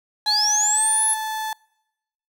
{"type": "linear sweep", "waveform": "sine", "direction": "up", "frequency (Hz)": [3952, 11000], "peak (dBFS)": -17, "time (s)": [0.26, 1.15], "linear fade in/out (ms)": 20}
{"type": "tone with pitch glide", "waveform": "35% pulse", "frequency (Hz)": [843, 871.7], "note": ["G#5", "A5"], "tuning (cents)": [26, -16], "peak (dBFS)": -23, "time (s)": [0.26, 1.53], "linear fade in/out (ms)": 2, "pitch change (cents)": 58, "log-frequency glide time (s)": [0.69, 0.81]}
{"effects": ["noise-tail reverb RT60 0.9 s tail -26 dB re dry"]}